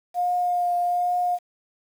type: tone with vibrato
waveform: sine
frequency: 710 Hz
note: F5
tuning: 28 cents sharp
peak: -20 dBFS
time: 0.14-1.39 s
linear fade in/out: 50 ms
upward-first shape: triangle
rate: 1.2 Hz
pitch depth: 15 cents each way
effects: 8-bit

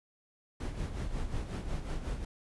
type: noise with tremolo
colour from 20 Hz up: brown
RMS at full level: -33 dBFS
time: 0.6-2.25 s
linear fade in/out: 5 ms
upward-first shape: sine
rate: 5.5 Hz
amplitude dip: 60%
effects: resampled to 24000 Hz

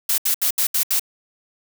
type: noise bursts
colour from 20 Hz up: blue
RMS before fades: -19 dBFS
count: 6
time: 0.09-0.996 s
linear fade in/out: 5 ms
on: 91 ms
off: 72 ms
effects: none

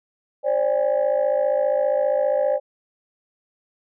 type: tone cluster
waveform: sine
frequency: 531 / 586 / 808 Hz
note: C5 / D5 / G#5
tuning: +25 / -4 / -48 cents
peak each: -20 / -19 / -28 dBFS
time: 0.43-2.6 s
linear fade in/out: 50 ms
effects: tanh soft clip ceiling -12 dBFS

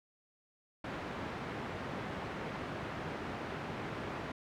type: band-pass noise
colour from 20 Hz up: pink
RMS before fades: -41 dBFS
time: 0.84-4.32 s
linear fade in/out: 5 ms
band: 110 to 2000 Hz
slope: 12 dB/octave
effects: none

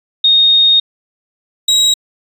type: tone pair in turn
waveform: sine / 35% pulse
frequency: 3709 / 3831 Hz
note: A#7 / A#7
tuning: -9 / +47 cents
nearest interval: minor second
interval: 56 cents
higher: second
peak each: -6 dBFS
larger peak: neither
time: 0.24-0.8 / 1.68-1.94 s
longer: first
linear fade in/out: 5 ms
effects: resampled to 32000 Hz

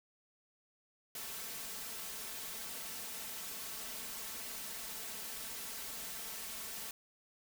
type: noise with comb filter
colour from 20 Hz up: white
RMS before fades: -44 dBFS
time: 1.15-6.91 s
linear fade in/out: 2 ms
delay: 4.5 ms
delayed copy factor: +0.65
effects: none

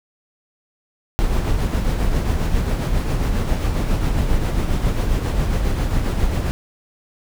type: noise with tremolo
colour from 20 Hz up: brown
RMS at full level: -17 dBFS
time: 1.19-6.51 s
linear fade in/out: 0 ms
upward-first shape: sine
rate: 7.4 Hz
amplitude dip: 40%
effects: none

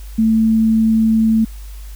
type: tone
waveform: sine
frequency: 222.1 Hz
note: A3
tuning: 16 cents sharp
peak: -10 dBFS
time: 0.18-1.45 s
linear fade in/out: 10 ms
effects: added 50 Hz sine -29 dBFS peak until 1.95 s + white hiss -45 dBFS RMS until 1.95 s

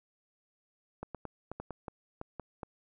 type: clicks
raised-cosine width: 1 ms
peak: -25 dBFS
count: 10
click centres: 1.03 / 1.147 / 1.253 / 1.516 / 1.6 / 1.707 / 1.882 / 2.214 / 2.397 / 2.632 s
effects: none

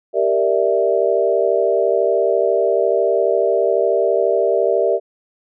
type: chord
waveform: sine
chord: E half-diminished seventh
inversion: first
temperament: equal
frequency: 392 / 466.2 / 587.3 / 659.3 Hz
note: G4 / Bb4 / D5 / E5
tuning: 0 / 0 / 0 / 0 cents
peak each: -19 dBFS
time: 0.13-5 s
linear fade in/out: 50 ms
effects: none

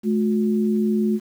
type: tone pair together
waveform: sine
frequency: 214.9 / 361.4 Hz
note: A3 / F#4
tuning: -41 / -41 cents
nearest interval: major sixth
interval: 900 cents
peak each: -18 / -24 dBFS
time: 0.03-1.2 s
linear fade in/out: 50 ms
effects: 8-bit

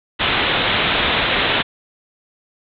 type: low-pass noise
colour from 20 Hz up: white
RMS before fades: -18 dBFS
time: 0.19-1.63 s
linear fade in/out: 20 ms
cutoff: 3800 Hz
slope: 96 dB/octave
effects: none

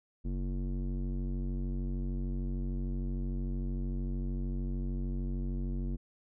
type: tone with low-pass filter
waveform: square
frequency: 46.62 Hz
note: F#1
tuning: 14 cents sharp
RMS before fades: -34 dBFS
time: 0.24-5.97 s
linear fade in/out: 20 ms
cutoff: 270 Hz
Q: 2.2
effects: none

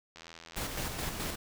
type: click train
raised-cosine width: 0.2 ms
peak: -30 dBFS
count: 66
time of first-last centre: 0.16-0.944 s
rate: 82.9 Hz
type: noise with tremolo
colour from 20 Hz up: pink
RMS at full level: -35 dBFS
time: 0.56-1.36 s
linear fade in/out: 10 ms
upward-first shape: square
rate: 4.7 Hz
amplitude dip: 40%
effects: none

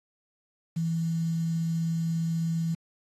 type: tone with quantisation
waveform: sine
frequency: 164.81 Hz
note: E3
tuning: in tune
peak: -25 dBFS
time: 0.76-2.75 s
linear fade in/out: 10 ms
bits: 8
effects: AAC 32 kbps

